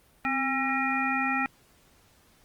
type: harmonic tone with a mistuned harmonic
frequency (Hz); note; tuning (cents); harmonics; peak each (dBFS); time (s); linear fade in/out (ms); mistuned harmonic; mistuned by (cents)
269.7; C#4; -47; 1 / 3 / 5 / 7 / 9; -31 / -31 / -31 / -31 / -31; 0.25-1.46; 0; 1; -55
effects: pink hiss -61 dBFS RMS until 2.44 s + Opus 32 kbps